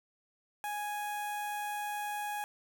sawtooth tone with notch filter, 830.6 Hz, G#5, in tune, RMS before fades -37 dBFS, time 0.64-2.44 s, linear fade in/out 0 ms, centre 4600 Hz, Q 1.1, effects none

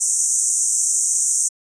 white band-pass noise, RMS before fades -19 dBFS, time 0-1.49 s, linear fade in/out 20 ms, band 6000 to 9200 Hz, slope 96 dB/octave, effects resampled to 22050 Hz

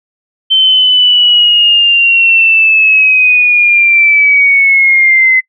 sine linear sweep, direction down, 3097 to 2039 Hz, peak -4 dBFS, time 0.5-5.41 s, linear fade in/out 20 ms, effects noise-tail reverb RT60 0.1 s tail -25 dB re dry

